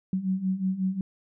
sine beating tone pair, 185 / 190.5 Hz, F#3 / G3, 0 / -49 cents, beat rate 5.5 Hz, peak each -30 / -26 dBFS, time 0.13-1.01 s, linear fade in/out 2 ms, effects none

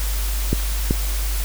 clicks, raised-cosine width 3 ms, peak -5 dBFS, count 2, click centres 0.53 / 0.909 s, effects added 50 Hz sine -20 dBFS peak until 1.44 s + white hiss -30 dBFS RMS until 1.44 s

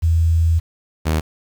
sine / sawtooth tone pair in turn, 82.41 / 78.78 Hz, E2 / D#2, 0 / +22 cents, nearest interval minor second, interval 78 cents, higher first, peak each -12 dBFS, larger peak neither, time 0.02-0.6 / 1.05-1.21 s, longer first, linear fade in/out 20 ms, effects 7-bit

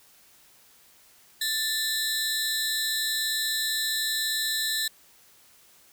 sawtooth tone cluster, 1767 / 3844 / 4065 Hz, A6 / B7 / B7, +7 / -48 / +49 cents, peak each -27 dBFS, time 1.41-4.88 s, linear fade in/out 5 ms, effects white hiss -57 dBFS RMS until 5.92 s

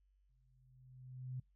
sine tone with exponential growth, 128 Hz, C3, 38 cents flat, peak -39 dBFS, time 0.29-1.4 s, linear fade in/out 5 ms, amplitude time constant 240 ms, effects noise-tail reverb RT60 0.2 s tail -26 dB re dry + added 48 Hz sine -70 dBFS peak until 1.55 s

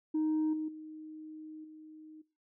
sine tone with level steps, 311.2 Hz, D#4, in tune, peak -26 / -33 / -44 / -49 dBFS, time 0.14-2.22 s, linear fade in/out 10 ms, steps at 0.53 / 0.68 / 1.64 s, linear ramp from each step 5 ms, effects noise-tail reverb RT60 0.3 s tail -18 dB re dry + tanh soft clip ceiling -26 dBFS

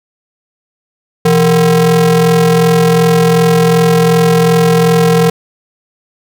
square ring-modulated tone, 146.83 Hz, D3, in tune, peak -4 dBFS, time 1.25-5.3 s, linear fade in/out 5 ms, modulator 315 Hz, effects none

